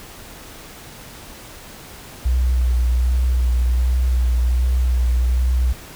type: tone with vibrato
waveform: sine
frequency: 61.74 Hz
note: B1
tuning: in tune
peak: -14 dBFS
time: 2.25-5.73 s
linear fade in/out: 10 ms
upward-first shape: sine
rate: 1.3 Hz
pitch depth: 31 cents each way
effects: pink hiss -39 dBFS RMS until 5.95 s